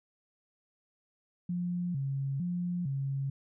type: tone with vibrato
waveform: sine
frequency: 155.56 Hz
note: D#3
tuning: in tune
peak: -30 dBFS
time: 1.49-3.3 s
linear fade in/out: 5 ms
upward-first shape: square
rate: 1.1 Hz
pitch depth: 220 cents each way
effects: none